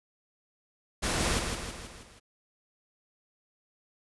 pink noise with echo, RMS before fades -29 dBFS, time 1.02-1.4 s, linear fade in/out 20 ms, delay 160 ms, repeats 5, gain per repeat -5 dB, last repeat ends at 2.2 s, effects resampled to 24000 Hz

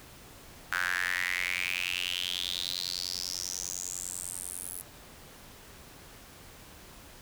sawtooth tone with high-pass filter sweep, 90.1 Hz, F#2, 45 cents flat, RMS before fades -34 dBFS, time 0.72-4.82 s, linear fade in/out 5 ms, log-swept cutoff 1500 to 11000 Hz, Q 6.4, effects pink hiss -51 dBFS RMS until 7.21 s

